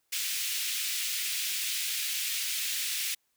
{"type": "high-pass noise", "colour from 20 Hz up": "pink", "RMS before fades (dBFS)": -32, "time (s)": [0.12, 3.15], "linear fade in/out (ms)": 10, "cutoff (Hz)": 2300, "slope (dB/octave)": 24, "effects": ["white hiss -75 dBFS RMS until 3.36 s"]}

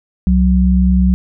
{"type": "tone pair together", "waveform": "sine", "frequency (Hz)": [65.41, 185.01], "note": ["C2", "F#3"], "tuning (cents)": [0, 0], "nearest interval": "octave + tritone", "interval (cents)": 1800, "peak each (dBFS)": -11, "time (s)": [0.27, 1.14], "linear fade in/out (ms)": 0, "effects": []}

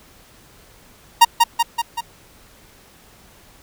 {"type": "tone with echo", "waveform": "45% pulse", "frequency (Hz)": 934, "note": "A#5", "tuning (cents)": 3, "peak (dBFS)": -5, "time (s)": [1.21, 1.25], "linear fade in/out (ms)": 10, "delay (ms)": 190, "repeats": 4, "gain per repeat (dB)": -4, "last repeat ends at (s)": 2.01, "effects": ["pink hiss -49 dBFS RMS until 3.62 s"]}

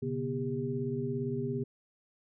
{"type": "tone cluster", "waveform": "sine", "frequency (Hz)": [123.2, 140.7, 244, 400.2], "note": ["B2", "C#3", "B3", "G4"], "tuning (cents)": [-4, 26, -21, 36], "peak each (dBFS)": [-38, -37, -36, -35], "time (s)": [0.02, 1.64], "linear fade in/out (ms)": 10, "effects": []}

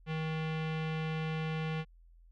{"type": "tone with low-pass filter", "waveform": "square", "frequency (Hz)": 158.3, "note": "D#3", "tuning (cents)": 30, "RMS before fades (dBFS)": -35, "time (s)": [0.06, 1.85], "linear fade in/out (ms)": 50, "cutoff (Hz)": 2800, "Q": 2.2, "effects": ["added 42 Hz sine -56 dBFS peak until 2.31 s"]}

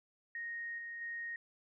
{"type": "tone with level steps", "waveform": "sine", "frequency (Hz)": 1864.7, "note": "A#6", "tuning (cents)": 0, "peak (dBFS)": [-39, -42, -39], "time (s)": [0.35, 1.36], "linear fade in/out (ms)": 2, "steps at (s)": [0.78, 1.01], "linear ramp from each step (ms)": 5, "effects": []}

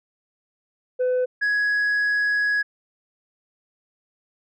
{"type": "tone pair in turn", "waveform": "sine", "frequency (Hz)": [504, 1670.9], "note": ["B4", "G#6"], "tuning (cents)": [35, 10], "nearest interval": "octave + major sixth", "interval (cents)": 2075, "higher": "second", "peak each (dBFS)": -16, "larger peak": "neither", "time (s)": [[0.99, 1.26], [1.41, 2.63]], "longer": "second", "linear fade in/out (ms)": 20, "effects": ["tanh soft clip ceiling -18 dBFS"]}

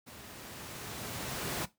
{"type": "noise with level ramp", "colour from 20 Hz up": "pink", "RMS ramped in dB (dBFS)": [-50, -34], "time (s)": [0.06, 1.66], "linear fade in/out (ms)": 20, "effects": ["noise-tail reverb RT60 0.2 s tail -17 dB re dry", "high-pass 80 Hz 12 dB/octave"]}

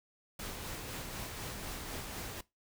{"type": "noise with tremolo", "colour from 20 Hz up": "pink", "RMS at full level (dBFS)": -41, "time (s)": [0.39, 2.41], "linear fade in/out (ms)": 5, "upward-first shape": "sine", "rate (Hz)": 4, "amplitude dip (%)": 30, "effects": ["noise-tail reverb RT60 0.2 s tail -20 dB re dry"]}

